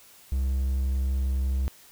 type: tone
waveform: triangle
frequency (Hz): 66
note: C2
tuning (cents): +16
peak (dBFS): -21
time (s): 0.32-1.68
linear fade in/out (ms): 0
effects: white hiss -53 dBFS RMS until 1.91 s